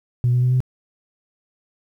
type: tone with pitch steps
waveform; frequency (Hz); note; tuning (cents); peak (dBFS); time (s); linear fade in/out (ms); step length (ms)
sine; 122.2 / 123.98 / 125.78 / 127.61; B2 / B2 / B2 / C3; -18 / +7 / +32 / -43; -13; 0.24-0.604; 0; 91
effects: tanh soft clip ceiling -11 dBFS + 9-bit